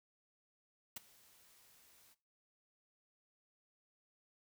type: noise with ADSR envelope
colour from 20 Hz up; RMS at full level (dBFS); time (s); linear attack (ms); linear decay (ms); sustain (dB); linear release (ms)
white; -42; 0.96-2.15; 7; 16; -24; 26
effects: noise-tail reverb RT60 0.3 s tail -17 dB re dry